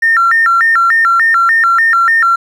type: tone with vibrato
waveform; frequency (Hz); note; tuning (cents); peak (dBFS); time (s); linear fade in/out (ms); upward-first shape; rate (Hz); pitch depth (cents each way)
triangle; 1576; G6; +9; -3; 0.02-2.36; 10; square; 3.4; 250
effects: tanh soft clip ceiling -4 dBFS